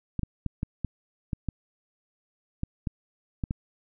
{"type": "clicks", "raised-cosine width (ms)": 5, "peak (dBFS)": -16, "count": 11, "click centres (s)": [0.193, 0.233, 0.463, 0.631, 0.847, 1.332, 1.487, 2.634, 2.872, 3.438, 3.509], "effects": []}